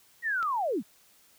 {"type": "linear sweep", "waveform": "sine", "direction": "down", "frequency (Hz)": [1928, 157.6], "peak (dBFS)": -26, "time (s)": [0.22, 0.83], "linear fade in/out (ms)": 50}
{"type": "click", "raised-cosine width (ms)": 0.2, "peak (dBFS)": -25, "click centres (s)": 0.428}
{"effects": ["white hiss -61 dBFS RMS until 1.38 s"]}